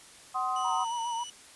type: chord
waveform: sine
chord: C diminished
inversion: second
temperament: just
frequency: 753.5 / 1046.5 / 1255.8 Hz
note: Gb5 / C6 / Eb6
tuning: +31 / 0 / +16 cents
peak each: -32 dBFS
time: 0.34-0.85 s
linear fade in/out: 20 ms
type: tone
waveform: 25% pulse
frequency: 2960 Hz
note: F#7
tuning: in tune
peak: -37 dBFS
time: 0.56-1.3 s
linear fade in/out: 2 ms
type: tone with vibrato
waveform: sine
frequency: 935 Hz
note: A#5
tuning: 5 cents sharp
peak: -30 dBFS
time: 0.64-1.24 s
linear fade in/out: 10 ms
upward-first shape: sine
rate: 7.3 Hz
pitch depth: 52 cents each way
effects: white hiss -52 dBFS RMS until 1.55 s + resampled to 24000 Hz